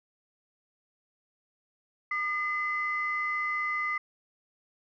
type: tone pair together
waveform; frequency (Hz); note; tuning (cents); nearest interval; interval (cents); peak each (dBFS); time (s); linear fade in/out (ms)
sine; 1210.6 / 2036; D#6 / C7; -48 / -48; major sixth; 900; -31 / -29; 2.11-3.98; 5
effects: tanh soft clip ceiling -20 dBFS